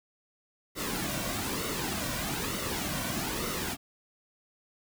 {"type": "noise with flanger", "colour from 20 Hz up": "pink", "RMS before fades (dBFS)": -33, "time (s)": [0.75, 3.77], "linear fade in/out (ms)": 50, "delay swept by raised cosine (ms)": [1.2, 2.4], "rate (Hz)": 1.1, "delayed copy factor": -0.6, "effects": []}